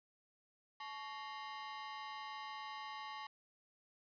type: ring-modulated tone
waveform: sawtooth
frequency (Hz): 987.8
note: B5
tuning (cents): 0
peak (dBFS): -38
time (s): 0.8-3.27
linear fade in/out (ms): 5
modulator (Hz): 127
effects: resampled to 11025 Hz + 11-bit